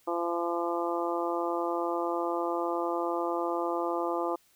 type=harmonic tone; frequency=171.2 Hz; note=F3; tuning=34 cents flat; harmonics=2 / 3 / 4 / 5 / 6 / 7; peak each=-32 / -34 / -35 / -36 / -37 / -37 dBFS; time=0.07-4.36 s; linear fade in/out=10 ms; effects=white hiss -65 dBFS RMS until 4.55 s